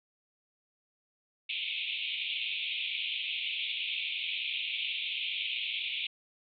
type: band-pass noise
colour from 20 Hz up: pink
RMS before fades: -35 dBFS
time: 1.49-6.07 s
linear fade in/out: 5 ms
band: 2300 to 3700 Hz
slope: 96 dB/octave
effects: none